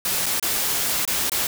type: noise with dropouts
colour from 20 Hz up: white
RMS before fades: -23 dBFS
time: 0.05-1.47 s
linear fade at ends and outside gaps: 2 ms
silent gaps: 0.259-0.263 / 0.398-0.426 / 1.052-1.076 / 1.297-1.318 s
effects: none